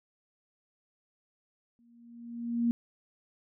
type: tone with exponential growth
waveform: sine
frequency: 235.4 Hz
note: A#3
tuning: 17 cents sharp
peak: -22 dBFS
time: 1.79-2.71 s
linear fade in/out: 0 ms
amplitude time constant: 200 ms
effects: none